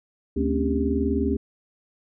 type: tone cluster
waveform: sine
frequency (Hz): 74.2 / 223.2 / 263.2 / 282.9 / 398.7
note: D2 / A3 / C4 / C#4 / G4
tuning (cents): +18 / +25 / +10 / +35 / +29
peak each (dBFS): -27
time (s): 0.36-1.37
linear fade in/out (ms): 10
effects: none

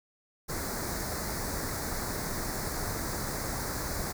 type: band-stop noise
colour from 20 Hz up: pink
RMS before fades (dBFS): -34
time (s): 0.48-4.13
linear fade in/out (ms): 20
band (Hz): 2100 to 4200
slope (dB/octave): 48
effects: none

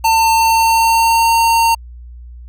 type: tone with pitch glide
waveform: square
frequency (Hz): 899 to 916.3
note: A5 to A#5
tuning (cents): +37 to -30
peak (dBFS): -10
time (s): 0.04-1.75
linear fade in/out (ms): 10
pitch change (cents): +33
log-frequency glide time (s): 0.27-1.32
effects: added 60 Hz sine -31 dBFS peak until 2.48 s

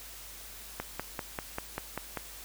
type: click train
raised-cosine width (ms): 0.5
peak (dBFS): -18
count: 8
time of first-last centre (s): 0.8-2.173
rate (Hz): 5.1
effects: added 50 Hz sine -53 dBFS peak until 2.44 s + white hiss -47 dBFS RMS until 2.44 s

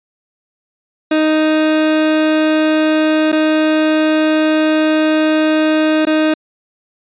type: tone with dropouts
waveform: 30% pulse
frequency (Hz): 311.1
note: D#4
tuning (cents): 0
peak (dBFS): -8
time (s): 1.11-6.34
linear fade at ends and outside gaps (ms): 5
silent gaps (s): 3.319-3.326 / 6.053-6.069
effects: resampled to 8000 Hz

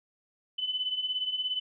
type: beating tone pair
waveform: sine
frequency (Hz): 3000 / 3017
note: F#7 / F#7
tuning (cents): +23 / +33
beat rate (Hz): 17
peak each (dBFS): -35 / -30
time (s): 0.58-1.6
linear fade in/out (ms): 10
effects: none

